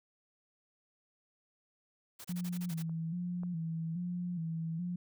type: noise bursts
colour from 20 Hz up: white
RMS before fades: -48 dBFS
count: 8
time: 2.19-2.827 s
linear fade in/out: 10 ms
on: 56 ms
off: 27 ms
type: tone with vibrato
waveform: sine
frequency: 170 Hz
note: F3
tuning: 46 cents flat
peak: -34 dBFS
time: 2.29-4.96 s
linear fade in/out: 5 ms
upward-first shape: square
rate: 1.2 Hz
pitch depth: 70 cents each way
type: clicks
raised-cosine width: 1 ms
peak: -43 / -36 dBFS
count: 2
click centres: 2.895 / 3.434 s
effects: none